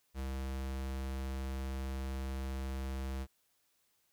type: tone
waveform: square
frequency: 66.4 Hz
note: C2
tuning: 26 cents sharp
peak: -37 dBFS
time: 0.14-3.27 s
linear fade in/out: 50 ms
effects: white hiss -75 dBFS RMS until 4.12 s